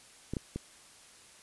clicks, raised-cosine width 3 ms, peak -21 / -20 / -22 dBFS, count 3, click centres 0.336 / 0.368 / 0.56 s, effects white hiss -56 dBFS RMS until 1.42 s + resampled to 24000 Hz

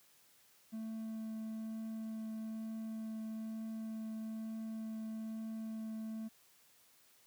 triangle tone with vibrato, 220.9 Hz, A3, 7 cents sharp, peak -38 dBFS, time 0.72-6.29 s, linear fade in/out 20 ms, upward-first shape triangle, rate 1.1 Hz, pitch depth 8 cents each way, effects white hiss -67 dBFS RMS until 7.26 s + high-pass 80 Hz 12 dB/octave

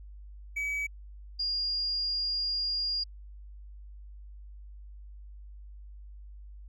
triangle / sine tone pair in turn, 2279 / 4829 Hz, C#7 / D8, +47 / +47 cents, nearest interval octave + minor second, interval 1300 cents, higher second, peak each -28 dBFS, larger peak neither, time 0.56-0.87 / 1.39-3.04 s, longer second, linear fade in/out 10 ms, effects added 50 Hz sine -44 dBFS peak until 6.68 s

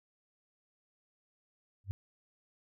sine tone with exponential growth, 98 Hz, G2, in tune, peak -28 dBFS, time 1.84-1.91 s, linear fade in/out 0 ms, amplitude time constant 15 ms, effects none

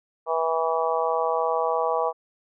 harmonic tone, 163 Hz, E3, 19 cents flat, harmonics 3 / 4 / 5 / 6 / 7, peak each -26 / -27 / -28 / -29 / -29 dBFS, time 0.26-2.13 s, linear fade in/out 50 ms, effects none

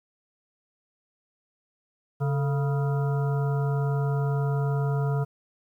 harmonic tone with a mistuned harmonic, 138.9 Hz, C#3, 4 cents sharp, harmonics 1 / 3 / 5 / 7 / 9 / 10, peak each -23 / -33 / -37 / -40 / -42 / -43 dBFS, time 2.2-5.25 s, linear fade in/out 20 ms, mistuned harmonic 3, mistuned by +91 cents, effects 10-bit

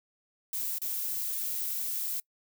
violet noise with dropouts, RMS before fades -33 dBFS, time 0.53-2.2 s, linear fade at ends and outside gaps 2 ms, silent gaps 0.784-0.817 s, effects noise-tail reverb RT60 0.1 s tail -25 dB re dry

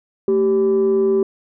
sine tone pair together, 222.8 / 388.8 Hz, A3 / G4, +22 / -14 cents, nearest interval minor seventh, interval 964 cents, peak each -20 / -12 dBFS, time 0.28-1.23 s, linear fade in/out 2 ms, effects tanh soft clip ceiling -10 dBFS

